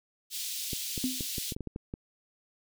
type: high-pass noise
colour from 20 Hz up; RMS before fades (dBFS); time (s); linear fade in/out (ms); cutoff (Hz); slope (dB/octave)
pink; -36; 0.3-1.55; 50; 3200; 24
type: clicks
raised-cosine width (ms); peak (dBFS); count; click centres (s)
3; -23; 10; 0.732 / 0.978 / 1.208 / 1.382 / 1.522 / 1.565 / 1.607 / 1.673 / 1.761 / 1.939
type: tone with exponential decay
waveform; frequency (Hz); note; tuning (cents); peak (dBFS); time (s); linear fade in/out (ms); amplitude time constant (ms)
sine; 256.7; C4; -33; -24; 1.04-1.27; 0; 50
effects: none